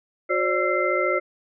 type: tone cluster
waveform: sine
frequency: 363.2 / 536 / 590 / 1341 / 2079 Hz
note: F#4 / C5 / D5 / E6 / C7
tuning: -32 / +42 / +8 / +29 / -12 cents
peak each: -26 dBFS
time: 0.29-1.2 s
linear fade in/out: 20 ms
effects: none